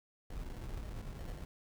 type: noise with sample-and-hold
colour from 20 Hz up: brown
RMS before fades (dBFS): -43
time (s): 0.3-1.45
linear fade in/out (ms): 5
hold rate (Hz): 1225
effects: none